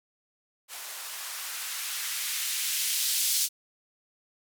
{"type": "noise with band-pass filter sweep", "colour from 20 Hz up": "violet", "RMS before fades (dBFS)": -31, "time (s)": [0.68, 3.49], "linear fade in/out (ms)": 50, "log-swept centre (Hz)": [660, 4300], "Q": 0.92, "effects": []}